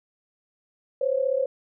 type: tone pair together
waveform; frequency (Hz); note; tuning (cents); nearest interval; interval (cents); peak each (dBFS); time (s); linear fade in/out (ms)
sine; 514 / 549.4; C5 / C#5; -31 / -16; minor second; 115; -24; 1.01-1.46; 5
effects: none